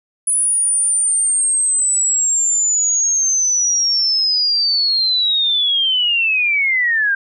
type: linear sweep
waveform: sine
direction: down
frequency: 9956 to 1568 Hz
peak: -13 dBFS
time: 0.27-7.15 s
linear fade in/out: 5 ms
effects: none